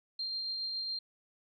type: tone with tremolo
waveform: sine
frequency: 4184 Hz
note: C8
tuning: 1 cent flat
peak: -33 dBFS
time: 0.19-0.99 s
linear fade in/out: 5 ms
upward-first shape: triangle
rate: 7.2 Hz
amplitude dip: 25%
effects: none